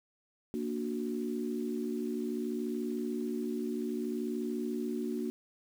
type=chord; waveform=sine; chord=Bb augmented; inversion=none; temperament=equal with one note detuned; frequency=233.1 / 293.7 / 367.4 Hz; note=Bb3 / D4 / F#4; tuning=0 / 0 / -12 cents; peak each=-35 / -38 / -37 dBFS; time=0.54-5.3 s; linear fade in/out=0 ms; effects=9-bit